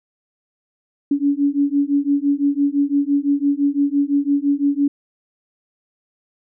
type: beating tone pair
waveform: sine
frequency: 281 / 286.9 Hz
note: C#4 / D4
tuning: +24 / -40 cents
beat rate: 5.9 Hz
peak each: -18 / -18 dBFS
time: 1.11-4.88 s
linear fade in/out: 5 ms
effects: none